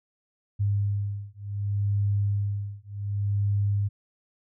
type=beating tone pair; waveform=sine; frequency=101 / 101.67 Hz; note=G#2 / G#2; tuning=-48 / -36 cents; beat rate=0.67 Hz; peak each=-27 dBFS; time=0.59-3.89 s; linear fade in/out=20 ms; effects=none